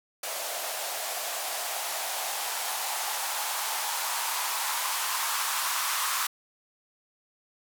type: noise with band-pass filter sweep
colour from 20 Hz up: violet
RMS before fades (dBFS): -31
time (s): 0.23-6.27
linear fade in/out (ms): 5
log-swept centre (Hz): 620 to 1100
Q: 3.6
effects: none